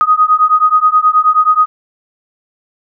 sine beating tone pair, 1244.5 / 1253.9 Hz, D#6 / D#6, 0 / +13 cents, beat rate 9.4 Hz, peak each -10 dBFS, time 0.01-1.66 s, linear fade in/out 0 ms, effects none

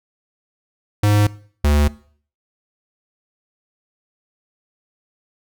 square tone pair in turn, 103.83 / 73.42 Hz, G#2 / D2, 0 / 0 cents, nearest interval tritone, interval 600 cents, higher first, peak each -13 dBFS, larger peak neither, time 1.03-1.27 / 1.64-1.88 s, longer neither, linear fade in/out 5 ms, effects noise-tail reverb RT60 0.5 s tail -20 dB re dry

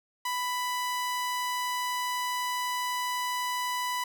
sawtooth tone, 992 Hz, B5, 7 cents sharp, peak -25 dBFS, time 0.25-4.04 s, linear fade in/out 5 ms, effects none

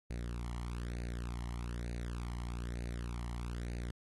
sawtooth tone with flanger, 59.3 Hz, A#1, 30 cents sharp, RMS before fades -40 dBFS, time 0.1-3.91 s, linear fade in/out 5 ms, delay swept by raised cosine 0.46 to 0.99 ms, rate 1.1 Hz, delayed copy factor +0.65, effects AAC 32 kbps

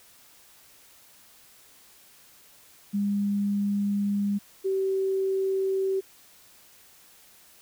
sine tone pair in turn, 202.3 / 384.5 Hz, G#3 / G4, -45 / -33 cents, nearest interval major seventh, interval 1112 cents, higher second, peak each -23 dBFS, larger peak neither, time 2.93-4.39 / 4.64-6.01 s, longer first, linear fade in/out 20 ms, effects white hiss -55 dBFS RMS until 7.61 s

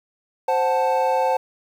triangle chord, F# diminished, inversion second, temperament equal, 523.3 / 740 / 880 Hz, C5 / F#5 / A5, 0 / 0 / 0 cents, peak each -19 / -22 / -19 dBFS, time 0.48-1.37 s, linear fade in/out 5 ms, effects 8-bit

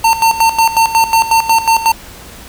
square tone with tremolo, 904 Hz, A5, 47 cents sharp, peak -7 dBFS, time 0.04-1.92 s, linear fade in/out 5 ms, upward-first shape square, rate 5.5 Hz, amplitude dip 75%, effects added 60 Hz sine -39 dBFS peak until 2.48 s + pink hiss -34 dBFS RMS until 2.48 s

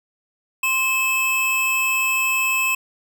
square tone pair together, 1052 / 2602 Hz, C6 / E7, +9 / -23 cents, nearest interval octave + major third, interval 1568 cents, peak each -27 / -19 dBFS, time 0.63-2.75 s, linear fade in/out 5 ms, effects none

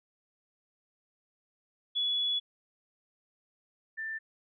sine tone pair in turn, 3400 / 1778.3 Hz, G#7 / A6, +40 / +18 cents, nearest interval major seventh, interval 1122 cents, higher first, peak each -27 / -34 dBFS, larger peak first, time 1.95-2.4 / 3.97-4.19 s, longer first, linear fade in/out 20 ms, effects none

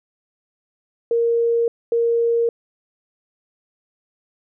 sine tone pair in turn, 466.2 / 466.2 Hz, A#4 / A#4, 0 / 0 cents, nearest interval unison, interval 0 cents, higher neither, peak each -15 dBFS, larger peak neither, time 1.11-1.68 / 1.92-2.49 s, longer neither, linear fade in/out 2 ms, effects none

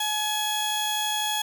sawtooth tone pair together, 847 / 3336 Hz, G#5 / G#7, +34 / +7 cents, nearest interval 2 octaves, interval 2373 cents, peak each -24 dBFS, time 0-1.42 s, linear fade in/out 5 ms, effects 8-bit

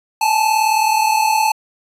square tone pair together, 840.8 / 880 Hz, G#5 / A5, +21 / 0 cents, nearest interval minor second, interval 79 cents, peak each -19 / -15 dBFS, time 0.21-1.52 s, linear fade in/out 5 ms, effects resampled to 32000 Hz

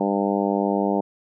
harmonic tone, 99.8 Hz, G2, 32 cents sharp, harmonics 2 / 3 / 4 / 5 / 6 / 7 / 8 / 9, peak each -24 / -26 / -27 / -28 / -29 / -29 / -30 / -31 dBFS, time 0-1.01 s, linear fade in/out 10 ms, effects none

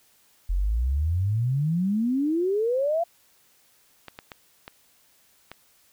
sine exponential sweep, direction up, 42.46 to 698 Hz, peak -21 dBFS, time 0.49-3.04 s, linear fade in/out 10 ms
clicks, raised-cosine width 0.3 ms, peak -22 dBFS, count 5, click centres 4.083 / 4.189 / 4.318 / 4.679 / 5.516 s
effects white hiss -61 dBFS RMS until 5.92 s

